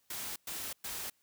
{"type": "noise bursts", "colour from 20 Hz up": "white", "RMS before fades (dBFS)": -40, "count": 3, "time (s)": [0.1, 1.1], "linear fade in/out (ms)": 5, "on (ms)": 260, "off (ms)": 110, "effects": ["white hiss -73 dBFS RMS until 1.22 s"]}